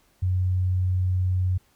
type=tone; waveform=sine; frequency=91.9 Hz; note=F#2; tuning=11 cents flat; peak=-20 dBFS; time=0.22-1.58 s; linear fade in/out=10 ms; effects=pink hiss -63 dBFS RMS until 1.75 s